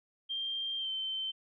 sine tone with pitch glide, 3178 to 3096 Hz, G7 to G7, +23 to -22 cents, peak -33 dBFS, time 0.29-1.32 s, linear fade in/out 20 ms, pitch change -45 cents, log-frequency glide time 0.78-0.9 s, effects none

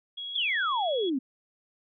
sine tone with pitch glide, 3322 to 3349 Hz, G#7 to G#7, 0 to +14 cents, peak -34 dBFS, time 0.17-1.1 s, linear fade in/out 10 ms, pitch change +14 cents, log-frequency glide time 0.3-0.47 s
sine exponential sweep, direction down, 3578 to 246.9 Hz, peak -25 dBFS, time 0.35-1.19 s, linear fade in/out 10 ms
effects none

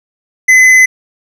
triangle tone with tanh clipping, 2029 Hz, B6, 46 cents sharp, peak -4 dBFS, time 0.48-0.86 s, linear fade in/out 10 ms, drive 13 dB, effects none

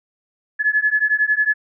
sine beating tone pair, 1705 / 1716 Hz, G#6 / A6, +45 / -44 cents, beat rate 11 Hz, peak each -18 dBFS, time 0.59-1.54 s, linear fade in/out 20 ms, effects none

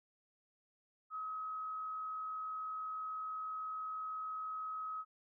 sine tone with frequency modulation, 1274 Hz, D#6, 41 cents sharp, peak -39 dBFS, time 1.1-5.05 s, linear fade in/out 50 ms, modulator 53.9 Hz, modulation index 0.24, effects none

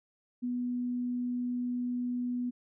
sine tone, 245.8 Hz, B3, 8 cents flat, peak -30 dBFS, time 0.42-2.51 s, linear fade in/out 20 ms, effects none

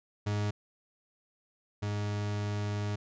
40% pulse tone pair in turn, 103.83 / 103.46 Hz, G#2 / G#2, 0 / -6 cents, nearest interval unison, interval 6 cents, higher first, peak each -28 / -30 dBFS, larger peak first, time 0.26-0.51 / 1.82-2.96 s, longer second, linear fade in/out 10 ms, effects resampled to 16000 Hz

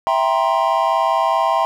triangle chord, C dominant seventh, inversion first, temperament equal with one note detuned, 659.3 / 784 / 946.4 / 1046.5 Hz, E5 / G5 / Bb5 / C6, 0 / 0 / +26 / 0 cents, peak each -18 dBFS, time 0.07-1.65 s, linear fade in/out 0 ms, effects none

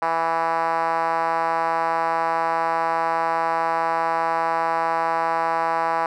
5% pulse tone with band-pass filter, 164.81 Hz, E3, in tune, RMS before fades -22 dBFS, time 0.02-6.06 s, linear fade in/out 2 ms, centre 880 Hz, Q 2.5, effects none

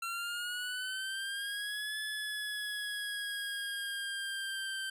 25% pulse linear two-way sweep, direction up then down, 1357 to 1722 to 1558 Hz, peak -32 dBFS, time 0.02-4.9 s, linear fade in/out 5 ms, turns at 1.98 s, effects resampled to 32000 Hz + 12-bit

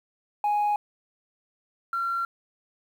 sine tone pair in turn, 830.6 / 1368.9 Hz, G#5 / F6, 0 / -35 cents, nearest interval major sixth, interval 865 cents, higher second, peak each -19 / -24 dBFS, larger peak first, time 0.44-0.76 / 1.93-2.25 s, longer neither, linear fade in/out 2 ms, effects tanh soft clip ceiling -20 dBFS + 9-bit

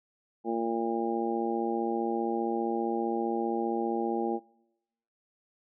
harmonic tone, 115.2 Hz, A#2, 20 cents flat, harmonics 2 / 3 / 4 / 5 / 6 / 7, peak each -33 / -31 / -35 / -41 / -42 / -34 dBFS, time 0.44-4.4 s, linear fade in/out 50 ms, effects noise-tail reverb RT60 0.9 s tail -23 dB re dry

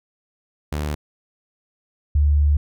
sawtooth / sine tone pair in turn, 74.6 / 73.19 Hz, D2 / D2, +28 / -5 cents, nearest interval unison, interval 33 cents, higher first, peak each -19 / -13 dBFS, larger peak second, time 0.72-0.95 / 2.15-2.57 s, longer second, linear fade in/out 5 ms, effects none

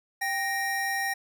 square tone pair together, 784 / 1864.7 Hz, G5 / A#6, 0 / 0 cents, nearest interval octave + minor third, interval 1500 cents, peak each -32 / -29 dBFS, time 0.21-1.14 s, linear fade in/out 10 ms, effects none

